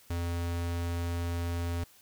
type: tone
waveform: square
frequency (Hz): 85.7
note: F2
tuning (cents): -32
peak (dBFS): -31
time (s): 0.1-1.84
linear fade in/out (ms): 5
effects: white hiss -59 dBFS RMS until 2.01 s